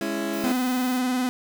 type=chord; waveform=30% pulse; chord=C# minor; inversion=second; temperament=equal with one note detuned; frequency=207.7 / 277.2 / 332.5 Hz; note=G#3 / C#4 / E4; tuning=0 / 0 / +15 cents; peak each=-28 / -29 / -26 dBFS; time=0.01-0.52 s; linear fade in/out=2 ms
type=noise; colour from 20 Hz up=violet; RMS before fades=-40 dBFS; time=0.32-1 s; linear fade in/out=20 ms
type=tone with vibrato; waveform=45% pulse; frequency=252.7 Hz; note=B3; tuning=40 cents sharp; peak=-22 dBFS; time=0.44-1.29 s; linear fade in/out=0 ms; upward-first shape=sine; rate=20 Hz; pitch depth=44 cents each way
effects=none